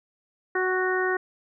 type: harmonic tone with a mistuned harmonic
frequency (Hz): 370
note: F#4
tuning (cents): 0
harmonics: 1 / 2 / 3 / 4 / 5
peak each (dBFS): -25 / -32 / -32 / -29 / -29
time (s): 0.55-1.17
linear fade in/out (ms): 5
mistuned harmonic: 2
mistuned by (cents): +16
effects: none